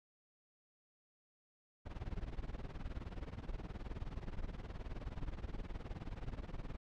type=noise with tremolo; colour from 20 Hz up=brown; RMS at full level=-40 dBFS; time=1.85-6.77 s; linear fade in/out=20 ms; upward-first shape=triangle; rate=19 Hz; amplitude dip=95%; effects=low-pass 4000 Hz 12 dB/octave